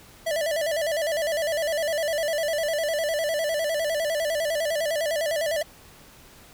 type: tone with vibrato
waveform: square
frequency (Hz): 622.3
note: D#5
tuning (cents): 0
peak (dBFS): -24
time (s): 0.26-5.63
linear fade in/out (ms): 10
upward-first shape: square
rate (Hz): 9.9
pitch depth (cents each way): 93
effects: pink hiss -50 dBFS RMS until 6.53 s